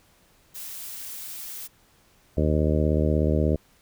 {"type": "noise", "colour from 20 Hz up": "blue", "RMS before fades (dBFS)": -37, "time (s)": [0.54, 1.68], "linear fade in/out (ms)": 20}
{"type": "harmonic tone", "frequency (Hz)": 76.6, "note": "D#2", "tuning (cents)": -27, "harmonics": [1, 2, 3, 4, 5, 6, 7, 8], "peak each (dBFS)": [-23, -26, -28, -29, -30, -31, -31, -32], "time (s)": [2.37, 3.56], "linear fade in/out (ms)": 5}
{"effects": ["pink hiss -60 dBFS RMS until 3.81 s"]}